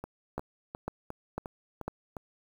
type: two click trains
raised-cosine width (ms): 1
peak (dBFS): -24 / -19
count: 7 / 4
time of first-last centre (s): 0.04-2.168 / 0.38-1.88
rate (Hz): 2.82 / 2
effects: 8-bit